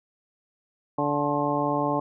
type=harmonic tone with a mistuned harmonic; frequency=145.2 Hz; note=D3; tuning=19 cents flat; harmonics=1 / 2 / 3 / 4 / 5 / 6 / 7; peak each=-33 / -28 / -32 / -29 / -32 / -29 / -30 dBFS; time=0.98-2 s; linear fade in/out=5 ms; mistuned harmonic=7; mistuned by=+77 cents; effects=none